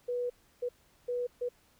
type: tone bursts at uneven times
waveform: sine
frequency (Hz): 489.2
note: B4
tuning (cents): -16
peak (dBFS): -30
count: 4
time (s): 0.08-0.3 / 0.62-0.69 / 1.08-1.27 / 1.41-1.49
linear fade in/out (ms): 10
effects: pink hiss -66 dBFS RMS until 1.79 s